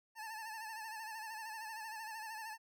25% pulse tone with vibrato, 880 Hz, A5, in tune, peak -40 dBFS, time 0.15-2.58 s, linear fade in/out 50 ms, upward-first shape sine, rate 13 Hz, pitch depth 61 cents each way, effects none

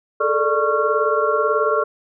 sine tone cluster, 428.5 / 446.8 / 593 / 1104 / 1373 Hz, A4 / A4 / D5 / C#6 / F6, -46 / +27 / +17 / -7 / -30 cents, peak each -22 dBFS, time 0.2-1.84 s, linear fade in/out 10 ms, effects none

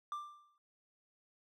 triangle tone with exponential decay, 1183 Hz, D6, 12 cents sharp, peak -34 dBFS, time 0.12-0.58 s, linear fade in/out 1 ms, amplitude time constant 100 ms, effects none

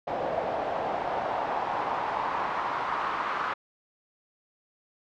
pink noise with band-pass filter sweep, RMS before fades -30 dBFS, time 0.07-3.54 s, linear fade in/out 10 ms, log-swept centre 630 to 1200 Hz, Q 3, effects low-pass 4000 Hz 12 dB/octave

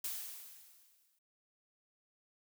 blue noise with exponential decay, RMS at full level -38 dBFS, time 0.04-1.19 s, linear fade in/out 5 ms, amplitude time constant 250 ms, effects none

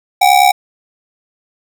square ring-modulated tone, 765 Hz, G5, 42 cents flat, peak -4 dBFS, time 0.21-0.52 s, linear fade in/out 10 ms, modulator 34.6 Hz, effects none

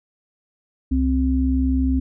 sine tone pair together, 66.77 / 261.6 Hz, C2 / C4, +36 / 0 cents, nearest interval 2 octaves, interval 2364 cents, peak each -19 dBFS, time 0.91-2 s, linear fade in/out 10 ms, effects none

